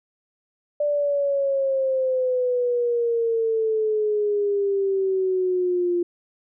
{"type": "exponential sweep", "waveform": "sine", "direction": "down", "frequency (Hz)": [590, 347.4], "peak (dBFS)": -19, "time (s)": [0.8, 6.03], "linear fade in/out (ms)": 5, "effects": []}